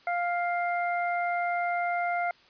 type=harmonic tone; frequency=700 Hz; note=F5; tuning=4 cents sharp; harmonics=1 / 2 / 3; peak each=-27 / -34 / -34 dBFS; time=0.07-2.31 s; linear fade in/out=2 ms; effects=white hiss -58 dBFS RMS until 2.49 s + resampled to 11025 Hz